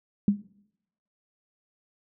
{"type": "tone with exponential decay", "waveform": "sine", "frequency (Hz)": 203.2, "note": "G#3", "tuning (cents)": -38, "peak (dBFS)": -14, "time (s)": [0.28, 0.42], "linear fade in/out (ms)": 2, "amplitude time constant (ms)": 29, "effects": ["noise-tail reverb RT60 0.8 s tail -21 dB re dry"]}